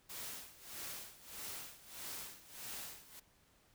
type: noise with tremolo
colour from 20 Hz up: white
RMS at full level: -45 dBFS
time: 0.09-3.2 s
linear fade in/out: 10 ms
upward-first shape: sine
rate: 1.6 Hz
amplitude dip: 85%
effects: pink hiss -70 dBFS RMS until 3.74 s